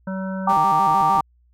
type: harmonic tone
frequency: 190 Hz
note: F#3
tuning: 46 cents sharp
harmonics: 1 / 3 / 5 / 7 / 8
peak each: -25 / -32 / -37 / -40 / -38 dBFS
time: 0.07-0.53 s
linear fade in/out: 5 ms
type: chord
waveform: sine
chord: G minor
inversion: none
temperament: equal with one note detuned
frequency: 784 / 926.4 / 1174.7 Hz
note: G5 / Bb5 / D6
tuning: 0 / -11 / 0 cents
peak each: -19 dBFS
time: 0.47-1.21 s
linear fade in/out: 5 ms
type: tone with vibrato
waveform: sawtooth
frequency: 174.61 Hz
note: F3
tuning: in tune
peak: -24 dBFS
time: 0.49-1.21 s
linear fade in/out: 5 ms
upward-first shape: square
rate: 6.6 Hz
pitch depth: 200 cents each way
type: clicks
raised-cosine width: 3 ms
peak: -26 dBFS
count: 5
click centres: 0.572 / 0.912 / 1.009 / 1.153 / 1.188 s
effects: added 60 Hz sine -55 dBFS peak until 1.53 s